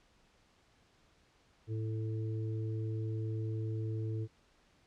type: harmonic tone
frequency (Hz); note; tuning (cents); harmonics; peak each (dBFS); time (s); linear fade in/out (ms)
110; A2; 0; 1 / 3 / 4; -34 / -44 / -46; 1.67-4.28; 50
effects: pink hiss -68 dBFS RMS until 4.86 s + low-pass 6000 Hz 12 dB/octave